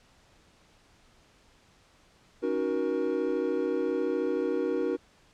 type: chord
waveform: triangle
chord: D# minor seventh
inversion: third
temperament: equal with one note detuned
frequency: 277.2 / 311.1 / 370 / 474 Hz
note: C#4 / D#4 / F#4 / A#4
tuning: 0 / 0 / 0 / +29 cents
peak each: -32 / -31 / -29 / -28 dBFS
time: 2.42-4.97 s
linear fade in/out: 20 ms
effects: pink hiss -61 dBFS RMS until 5.33 s + low-pass 7000 Hz 12 dB/octave